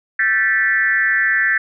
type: tone with frequency modulation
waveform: sine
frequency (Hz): 1760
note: A6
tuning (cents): 0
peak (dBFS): -13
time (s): 0.19-1.58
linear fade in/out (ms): 5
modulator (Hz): 206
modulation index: 1.1
effects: none